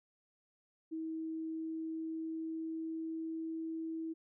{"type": "tone with pitch glide", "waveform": "sine", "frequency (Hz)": [321, 324], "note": ["E4", "E4"], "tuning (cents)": [-46, -30], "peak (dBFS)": -37, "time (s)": [0.91, 4.14], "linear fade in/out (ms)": 20, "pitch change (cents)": 16, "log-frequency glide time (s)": [1.38, 3.61], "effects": []}